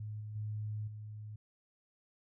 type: tone with level steps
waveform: sine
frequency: 106.5 Hz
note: G#2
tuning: 44 cents sharp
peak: -39 / -41 / -36 / -43 dBFS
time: 0-1.36 s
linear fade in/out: 5 ms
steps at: 0.2 / 0.35 / 0.87 s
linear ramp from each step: 10 ms
effects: none